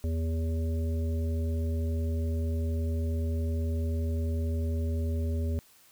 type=harmonic tone; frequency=81.3 Hz; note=E2; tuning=23 cents flat; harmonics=1 / 3 / 5 / 7; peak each=-27 / -37 / -41 / -44 dBFS; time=0.04-5.59 s; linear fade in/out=0 ms; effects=white hiss -59 dBFS RMS until 5.91 s